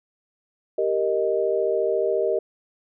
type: chord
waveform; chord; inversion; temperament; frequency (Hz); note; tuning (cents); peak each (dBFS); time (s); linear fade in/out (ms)
sine; Eb major; first; equal; 392 / 466.2 / 622.3; G4 / Bb4 / Eb5; 0 / 0 / 0; -24 / -24 / -24; 0.78-2.39; 5
effects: none

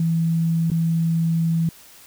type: tone with dropouts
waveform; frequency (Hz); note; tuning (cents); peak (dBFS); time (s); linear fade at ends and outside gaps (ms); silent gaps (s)
sine; 164.81; E3; 0; -17; 0-1.69; 2; 0.702-0.716
effects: white hiss -47 dBFS RMS until 2.06 s

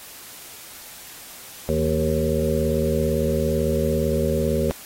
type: harmonic tone with a mistuned harmonic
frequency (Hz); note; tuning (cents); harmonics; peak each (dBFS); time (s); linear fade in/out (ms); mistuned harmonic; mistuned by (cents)
77.8; D#2; 0; 1 / 2 / 3 / 5 / 6 / 7; -26 / -26 / -26 / -26 / -26 / -26; 1.69-4.71; 0; 2; +51
effects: white hiss -41 dBFS RMS until 4.85 s + AAC 48 kbps

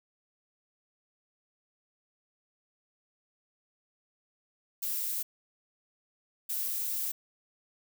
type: noise bursts at uneven times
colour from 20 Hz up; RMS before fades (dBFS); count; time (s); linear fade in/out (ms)
violet; -33; 2; 4.82-5.23 / 6.49-7.12; 10
effects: none

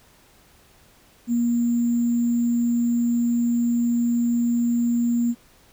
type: tone with sample-and-hold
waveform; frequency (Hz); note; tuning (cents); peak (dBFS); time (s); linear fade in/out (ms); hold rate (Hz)
sine; 237.1; A#3; +30; -18; 1.27-5.35; 50; 7350
effects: pink hiss -55 dBFS RMS until 5.72 s

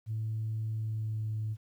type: tone with pitch glide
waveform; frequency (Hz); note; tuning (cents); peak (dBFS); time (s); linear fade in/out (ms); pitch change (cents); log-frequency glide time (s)
sine; 110 to 108.55; A2 to A2; 0 to -23; -30; 0.06-1.57; 50; -23; 0.72-1.34
effects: tanh soft clip ceiling -27 dBFS + 11-bit

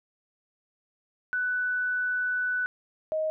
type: tone pair in turn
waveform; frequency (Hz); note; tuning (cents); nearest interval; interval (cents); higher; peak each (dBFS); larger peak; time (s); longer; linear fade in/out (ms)
sine; 1491 / 626.9; F#6 / D#5; +13 / +13; octave + minor third; 1500; first; -25; neither; 1.33-2.66 / 3.12-3.3; first; 0
effects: none

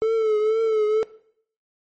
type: tone with vibrato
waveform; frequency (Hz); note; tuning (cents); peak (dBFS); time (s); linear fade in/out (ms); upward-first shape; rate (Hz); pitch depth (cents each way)
triangle; 437; A4; -12; -15; 0.02-1.03; 0; triangle; 2.1; 64
effects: noise-tail reverb RT60 0.6 s tail -18 dB re dry + MP3 32 kbps

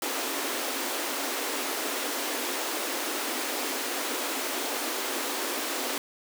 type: high-pass noise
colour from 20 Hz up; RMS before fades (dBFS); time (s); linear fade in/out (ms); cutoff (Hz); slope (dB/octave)
pink; -31; 0.02-5.98; 2; 250; 96
effects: none

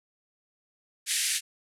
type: band-pass noise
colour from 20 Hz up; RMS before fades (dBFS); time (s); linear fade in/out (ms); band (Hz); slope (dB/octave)
white; -28; 1.06-1.41; 50; 1700 to 11000; 48
effects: none

